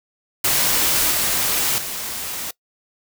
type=noise with level steps; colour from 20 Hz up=white; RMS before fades=-18 / -20 / -28 dBFS; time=0.44-2.51 s; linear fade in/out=5 ms; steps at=1.11 / 1.78 s; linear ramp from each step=2 ms; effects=noise-tail reverb RT60 0.1 s tail -22 dB re dry